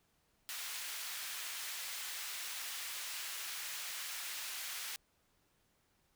pink high-pass noise, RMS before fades -43 dBFS, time 0.49-4.96 s, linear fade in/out 0 ms, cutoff 1800 Hz, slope 12 dB/octave, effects pink hiss -75 dBFS RMS until 6.15 s

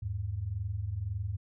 sine tone pair together, 81.14 / 103 Hz, E2 / G#2, -27 / -14 cents, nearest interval major third, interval 413 cents, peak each -37 / -33 dBFS, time 0.02-1.37 s, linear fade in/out 10 ms, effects none

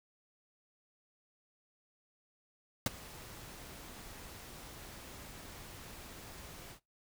pink noise with ADSR envelope, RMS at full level -28 dBFS, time 2.86-6.8 s, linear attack 3 ms, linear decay 19 ms, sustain -22 dB, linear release 90 ms, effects noise-tail reverb RT60 0.2 s tail -21 dB re dry

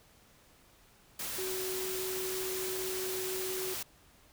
sine tone in noise, 374 Hz, F#4, 19 cents sharp, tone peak -36 dBFS, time 1.38-3.74 s, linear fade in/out 5 ms, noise white, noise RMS -38 dBFS, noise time 1.19-3.83 s, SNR -1 dB, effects pink hiss -62 dBFS RMS until 4.32 s

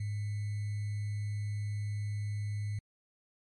sine tone with sample-and-hold, 103.83 Hz, G#2, in tune, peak -32 dBFS, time 0-2.79 s, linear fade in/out 5 ms, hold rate 2100 Hz, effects MP3 48 kbps

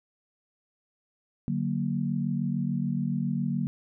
sine chord, D augmented, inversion none, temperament equal with one note detuned, 146.83 / 186.18 / 233.1 Hz, D3 / F#3 / A#3, 0 / +11 / 0 cents, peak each -30 dBFS, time 1.48-3.67 s, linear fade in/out 0 ms, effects none

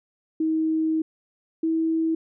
sine tone pair in turn, 317.7 / 323.8 Hz, D#4 / E4, +36 / -31 cents, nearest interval unison, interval 33 cents, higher second, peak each -20 dBFS, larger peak neither, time 0.4-1.02 / 1.63-2.15 s, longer first, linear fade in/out 5 ms, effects none

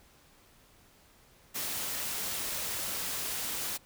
white noise, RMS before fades -35 dBFS, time 1.54-3.78 s, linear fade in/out 20 ms, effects pink hiss -61 dBFS RMS until 3.85 s

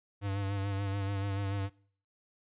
square tone with vibrato, 99.1 Hz, G2, 19 cents sharp, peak -32 dBFS, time 0.21-1.7 s, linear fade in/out 50 ms, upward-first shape sine, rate 6.9 Hz, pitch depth 35 cents each way, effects noise-tail reverb RT60 0.5 s tail -22 dB re dry + resampled to 8000 Hz

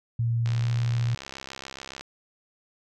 sine tone with pitch glide, 116.54 to 118.1 Hz, A#2 to A#2, 0 to +23 cents, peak -22 dBFS, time 0.19-1.15 s, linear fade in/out 5 ms, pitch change +23 cents, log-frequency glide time 0.55-0.67 s
click train, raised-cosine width 0.2 ms, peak -20 dBFS, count 105, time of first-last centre 0.46-2.01 s, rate 67.1 Hz
effects none

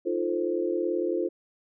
sine chord, F dominant seventh, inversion third, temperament equal, 311.1 / 349.2 / 440 / 523.3 Hz, Eb4 / F4 / A4 / C5, 0 / 0 / 0 / 0 cents, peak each -33 / -27 / -32 / -32 dBFS, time 0.05-1.29 s, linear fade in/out 20 ms, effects none

